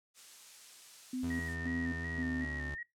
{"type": "noise", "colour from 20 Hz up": "blue", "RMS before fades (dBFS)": -49, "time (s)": [0.14, 1.57], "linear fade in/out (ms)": 50}
{"type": "tone with tremolo", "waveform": "sine", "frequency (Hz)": 255.1, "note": "C4", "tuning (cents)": -44, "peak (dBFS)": -34, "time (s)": [1.13, 2.7], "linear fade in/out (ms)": 5, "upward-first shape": "square", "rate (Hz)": 1.9, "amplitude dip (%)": 75}
{"type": "tone with pitch glide", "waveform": "30% pulse", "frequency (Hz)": [82.4, 72.57], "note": ["E2", "D2"], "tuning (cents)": [0, -20], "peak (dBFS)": -37, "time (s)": [1.23, 2.75], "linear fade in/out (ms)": 5, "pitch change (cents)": -220, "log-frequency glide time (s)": [2.1, 2.57]}
{"type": "tone with vibrato", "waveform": "sine", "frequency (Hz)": 1859, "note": "A#6", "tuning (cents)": -5, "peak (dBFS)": -40, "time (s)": [1.3, 2.83], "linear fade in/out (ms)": 5, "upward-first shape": "square", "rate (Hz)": 2.7, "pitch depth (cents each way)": 37}
{"effects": ["noise-tail reverb RT60 0.2 s tail -20 dB re dry", "low-pass 8000 Hz 12 dB/octave"]}